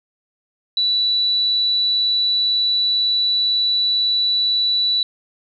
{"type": "tone", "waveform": "sine", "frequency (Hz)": 3951, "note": "B7", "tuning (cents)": 0, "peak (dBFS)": -15, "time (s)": [0.77, 5.03], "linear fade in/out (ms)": 2, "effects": []}